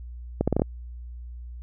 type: accelerating click train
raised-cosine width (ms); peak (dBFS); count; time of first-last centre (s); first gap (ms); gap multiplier
2; -8; 6; 0.41-0.619; 66; 0.77
effects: added 60 Hz sine -36 dBFS peak until 1.62 s